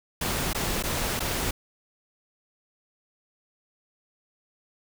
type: noise with dropouts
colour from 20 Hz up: pink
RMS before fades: -28 dBFS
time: 0.21-1.51 s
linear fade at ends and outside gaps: 5 ms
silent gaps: 0.532-0.547 / 0.827-0.836 / 1.195-1.203 s
effects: none